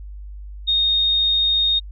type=tone; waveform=sine; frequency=3703 Hz; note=A#7; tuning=12 cents flat; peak=-15 dBFS; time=0.67-1.8 s; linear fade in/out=20 ms; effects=added 50 Hz sine -32 dBFS peak until 1.91 s